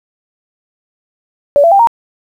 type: tone with pitch steps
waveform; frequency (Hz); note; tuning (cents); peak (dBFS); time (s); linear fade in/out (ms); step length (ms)
sine; 573 / 673.6 / 791.8 / 930.8; D5 / E5 / G5 / A#5; -43 / +37 / +17 / -3; -4; 1.56-1.872; 0; 78
effects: 7-bit